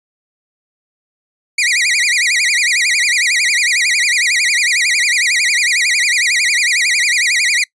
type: tone with vibrato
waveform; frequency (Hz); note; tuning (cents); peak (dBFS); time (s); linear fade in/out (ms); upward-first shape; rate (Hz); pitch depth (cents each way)
sawtooth; 2156; C#7; -49; -8; 1.58-7.64; 5; sine; 11; 230
effects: noise-tail reverb RT60 0.1 s tail -24 dB re dry + resampled to 22050 Hz